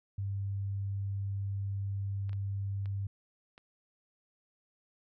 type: tone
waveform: sine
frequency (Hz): 98.9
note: G2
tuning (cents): +16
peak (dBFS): -32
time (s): 0.18-3.07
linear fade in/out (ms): 5
type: clicks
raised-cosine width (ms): 0.3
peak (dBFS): -37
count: 4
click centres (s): 2.294 / 2.331 / 2.858 / 3.579
effects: none